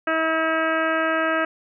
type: harmonic tone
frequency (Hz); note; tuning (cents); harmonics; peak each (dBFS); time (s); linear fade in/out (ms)
321.4; E4; -44; 1 / 2 / 3 / 4 / 5 / 6 / 7 / 8 / 9; -27 / -24 / -35 / -25 / -25 / -32 / -36 / -35 / -40; 0.07-1.45; 5
effects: none